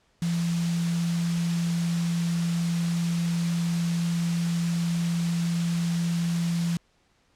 sine tone in noise, 170 Hz, F3, 46 cents flat, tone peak -23 dBFS, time 0.22-6.77 s, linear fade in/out 2 ms, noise white, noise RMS -36 dBFS, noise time 0.22-6.77 s, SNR +10 dB, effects pink hiss -66 dBFS RMS until 7.35 s + low-pass 7000 Hz 12 dB/octave

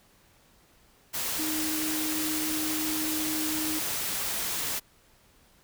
sine tone in noise, 311.1 Hz, D#4, in tune, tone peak -31 dBFS, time 1.38-3.8 s, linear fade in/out 20 ms, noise white, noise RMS -31 dBFS, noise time 1.13-4.8 s, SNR -3 dB, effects pink hiss -61 dBFS RMS until 5.63 s

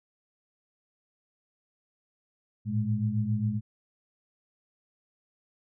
sine tone cluster, 107.4 / 114.8 / 209.9 Hz, A2 / A#2 / G#3, -41 / -26 / +19 cents, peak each -30 / -29 / -30 dBFS, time 2.65-3.61 s, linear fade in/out 50 ms, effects none

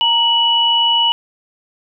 sine tone pair together, 929 / 2944 Hz, A#5 / F#7, -6 / -9 cents, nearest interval octave + minor sixth, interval 1997 cents, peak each -17 / -12 dBFS, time 0.01-1.12 s, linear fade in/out 0 ms, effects none

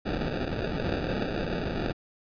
white noise with sample-and-hold, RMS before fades -30 dBFS, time 0.05-1.93 s, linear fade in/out 20 ms, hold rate 1050 Hz, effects resampled to 11025 Hz

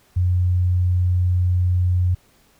sine tone, 90 Hz, F#2, 47 cents flat, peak -15 dBFS, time 0.16-2.15 s, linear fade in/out 10 ms, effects pink hiss -57 dBFS RMS until 2.59 s

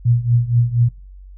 sine tone with tremolo, 119.4 Hz, A#2, 42 cents sharp, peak -9 dBFS, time 0.05-0.89 s, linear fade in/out 10 ms, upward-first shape triangle, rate 4.2 Hz, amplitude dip 90%, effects noise-tail reverb RT60 0.3 s tail -21 dB re dry + added 47 Hz sine -36 dBFS peak until 1.37 s

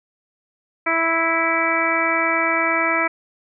harmonic tone, 329.2 Hz, E4, 2 cents flat, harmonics 1 / 2 / 3 / 4 / 5 / 6 / 7, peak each -27 / -25 / -26 / -23 / -28 / -24 / -22 dBFS, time 0.86-3.08 s, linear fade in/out 10 ms, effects none

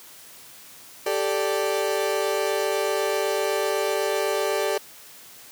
35% pulse chord, G suspended second, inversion none, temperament equal, 392 / 440 / 587.3 Hz, G4 / A4 / D5, 0 / 0 / 0 cents, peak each -25 dBFS, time 1.06-4.78 s, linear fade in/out 5 ms, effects white hiss -46 dBFS RMS until 5.51 s + high-pass 80 Hz 12 dB/octave

